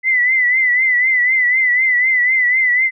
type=tone with vibrato; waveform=sine; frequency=2018 Hz; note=B6; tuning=37 cents sharp; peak=-11 dBFS; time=0.03-2.91 s; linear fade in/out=50 ms; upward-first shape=triangle; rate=4 Hz; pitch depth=83 cents each way; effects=none